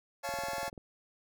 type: chord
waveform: sawtooth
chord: Db augmented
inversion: none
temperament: just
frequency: 554.4 / 693 / 866.2 Hz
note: Db5 / F5 / A5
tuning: 0 / -14 / -27 cents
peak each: -35 dBFS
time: 0.23-0.7 s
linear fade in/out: 20 ms
type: click train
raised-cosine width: 2 ms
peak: -33 dBFS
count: 11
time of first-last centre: 0.29-0.778 s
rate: 20.5 Hz
effects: none